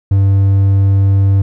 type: tone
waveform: triangle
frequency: 98 Hz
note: G2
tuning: in tune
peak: -5 dBFS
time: 0.11-1.42 s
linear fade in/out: 5 ms
effects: none